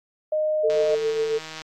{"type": "tone", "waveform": "sine", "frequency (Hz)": 616, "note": "D#5", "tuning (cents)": -17, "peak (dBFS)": -20, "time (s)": [0.32, 0.95], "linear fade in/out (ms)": 5}
{"type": "tone with tremolo", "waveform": "sine", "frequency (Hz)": 446.1, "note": "A4", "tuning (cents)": 24, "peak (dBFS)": -19, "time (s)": [0.63, 1.39], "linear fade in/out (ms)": 20, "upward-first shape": "sine", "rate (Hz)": 7.3, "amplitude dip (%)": 45}
{"type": "click train", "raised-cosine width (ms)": 0.2, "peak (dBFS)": -19, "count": 146, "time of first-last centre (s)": [0.7, 1.618], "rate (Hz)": 158}
{"effects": ["AAC 64 kbps"]}